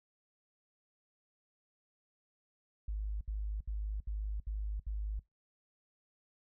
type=tone bursts; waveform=sine; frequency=51.91 Hz; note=G#1; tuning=in tune; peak=-34 dBFS; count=6; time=2.88-5.195 s; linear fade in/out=5 ms; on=330 ms; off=67 ms; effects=noise-tail reverb RT60 0.2 s tail -24 dB re dry